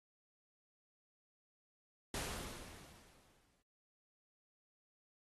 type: noise with exponential decay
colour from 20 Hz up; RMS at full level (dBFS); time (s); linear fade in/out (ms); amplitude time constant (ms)
pink; -40; 2.14-3.62; 2; 320
effects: AAC 32 kbps

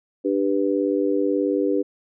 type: harmonic tone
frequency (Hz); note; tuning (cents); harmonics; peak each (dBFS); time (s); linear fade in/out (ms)
98.4; G2; +7; 3 / 4 / 5; -22 / -23 / -24; 0.24-1.83; 20
effects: none

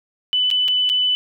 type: tone with dropouts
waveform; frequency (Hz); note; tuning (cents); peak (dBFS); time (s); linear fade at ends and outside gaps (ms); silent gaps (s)
sine; 2996; F#7; +21; -15; 0.33-1.15; 0; 0.503-0.512 / 0.68-0.684 / 0.892-0.898
effects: none

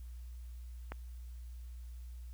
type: click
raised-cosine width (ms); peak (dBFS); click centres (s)
0.5; -26; 0.92
effects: added 60 Hz sine -44 dBFS peak until 2.33 s + white hiss -68 dBFS RMS until 2.33 s

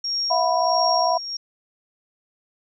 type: tone with tremolo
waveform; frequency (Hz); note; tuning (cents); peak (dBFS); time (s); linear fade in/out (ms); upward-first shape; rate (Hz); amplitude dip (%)
sine; 5570; F8; -5; -21; 0.04-1.37; 5; sine; 1.5; 65
type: chord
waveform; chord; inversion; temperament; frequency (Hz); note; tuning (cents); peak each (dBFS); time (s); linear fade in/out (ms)
sine; E suspended second; none; equal with one note detuned; 659.3 / 721.4 / 987.8; E5 / F#5 / B5; 0 / -44 / 0; -22; 0.3-1.18; 10
effects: none

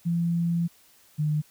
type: tone pair in turn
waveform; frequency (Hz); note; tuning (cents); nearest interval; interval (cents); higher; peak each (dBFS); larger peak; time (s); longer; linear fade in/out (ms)
sine; 169.9 / 151.36; F3 / D#3; -47 / -47; major second; 200; first; -22; neither; 0.05-0.68 / 1.18-1.42; first; 20
effects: white hiss -58 dBFS RMS until 1.5 s

